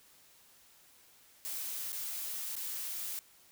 blue noise with dropouts, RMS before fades -39 dBFS, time 1.45-3.19 s, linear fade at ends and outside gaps 0 ms, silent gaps 1.92-1.928 / 2.554-2.565 s, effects white hiss -62 dBFS RMS until 3.51 s

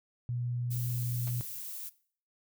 sine tone, 121.6 Hz, B2, 26 cents flat, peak -31 dBFS, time 0.29-1.41 s, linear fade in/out 0 ms
violet noise, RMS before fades -41 dBFS, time 0.7-1.9 s, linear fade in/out 20 ms
pink noise with exponential decay, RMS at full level -41 dBFS, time 1.27-1.35 s, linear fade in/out 2 ms, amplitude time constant 16 ms
effects noise-tail reverb RT60 0.5 s tail -19 dB re dry

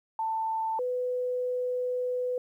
sine tone pair in turn, 889 / 498.9 Hz, A5 / B4, +18 / +17 cents, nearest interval minor seventh, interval 1001 cents, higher first, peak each -27 / -27 dBFS, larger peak neither, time 0.19-0.79 / 0.79-2.38 s, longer second, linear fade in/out 2 ms, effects 11-bit

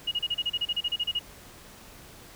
sine tone bursts, 2880 Hz, F#7, 47 cents flat, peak -24 dBFS, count 15, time 0.07-1.193 s, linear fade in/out 10 ms, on 45 ms, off 32 ms, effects pink hiss -49 dBFS RMS until 2.35 s

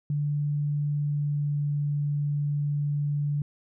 sine tone with pitch glide, 146.4 to 145.56 Hz, D3 to D3, -5 to -15 cents, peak -24 dBFS, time 0.1-3.42 s, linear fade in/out 2 ms, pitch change -10 cents, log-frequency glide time 0.92-1.64 s, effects none

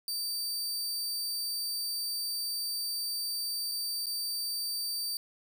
sawtooth tone with dropouts, 4637 Hz, D8, 23 cents flat, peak -29 dBFS, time 0.08-5.17 s, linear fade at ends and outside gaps 1 ms, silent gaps 3.715-3.718 / 4.059-4.067 s, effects none

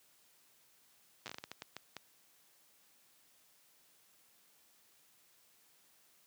slowing click train, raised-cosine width 0.2 ms, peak -26 dBFS, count 12, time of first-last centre 1.26-1.967 s, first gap 8 ms, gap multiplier 1.38, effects white hiss -68 dBFS RMS until 6.26 s + high-pass 100 Hz 12 dB/octave

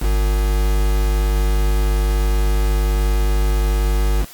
triangle tone with quantisation, 50.6 Hz, G#1, 44 cents flat, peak -12 dBFS, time 0-4.26 s, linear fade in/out 50 ms, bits 4, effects white hiss -40 dBFS RMS until 4.33 s + Opus 48 kbps

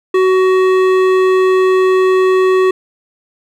sine tone with hard clipping, 374.2 Hz, F#4, 20 cents sharp, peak -10 dBFS, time 0.14-2.71 s, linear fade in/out 5 ms, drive 13 dB, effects none

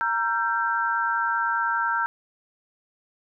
sine chord, E diminished, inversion second, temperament equal with one note detuned, 932.3 / 1352.5 / 1568 Hz, Bb5 / E6 / G6, 0 / +44 / 0 cents, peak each -26 dBFS, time 0.01-2.06 s, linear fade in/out 0 ms, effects none

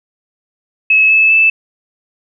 sine tone with pitch steps, 2584 / 2608 / 2632 Hz, E7 / E7 / E7, -35 / -19 / -3 cents, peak -6 dBFS, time 0.9-1.5 s, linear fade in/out 5 ms, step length 200 ms, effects none

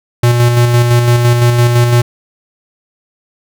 square tone with tremolo, 120.2 Hz, B2, 46 cents flat, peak -6 dBFS, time 0.23-2.02 s, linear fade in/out 5 ms, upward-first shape square, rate 5.9 Hz, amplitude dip 35%, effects none

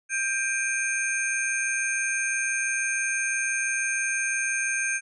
sine tone cluster, 1583 / 2374 / 2500 / 6390 / 8720 Hz, G6 / D7 / D#7 / G8 / C#9, +17 / +18 / +8 / +32 / -29 cents, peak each -28 / -30 / -35 / -31 / -33 dBFS, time 0.09-5.01 s, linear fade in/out 50 ms, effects none

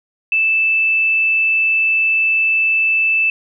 sine tone, 2637 Hz, E7, in tune, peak -12 dBFS, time 0.32-3.3 s, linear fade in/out 2 ms, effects none

